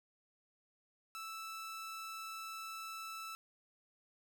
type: tone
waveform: sawtooth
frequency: 1318.5 Hz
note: E6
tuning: in tune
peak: -40 dBFS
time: 1.15-3.35 s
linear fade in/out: 0 ms
effects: none